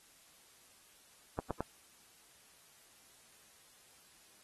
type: clicks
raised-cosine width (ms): 1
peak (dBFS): -21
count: 3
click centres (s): 1.389 / 1.507 / 1.606
effects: white hiss -63 dBFS RMS until 4.43 s + AAC 32 kbps